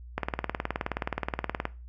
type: click train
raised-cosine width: 0.5 ms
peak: -13 dBFS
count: 29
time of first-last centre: 0.18-1.654 s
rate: 19 Hz
effects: noise-tail reverb RT60 0.3 s tail -18 dB re dry + added 60 Hz sine -42 dBFS peak until 1.88 s